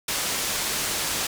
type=low-pass noise; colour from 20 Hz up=white; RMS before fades=-27 dBFS; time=0.08-1.27 s; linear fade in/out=5 ms; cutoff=9300 Hz; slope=12 dB/octave; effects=none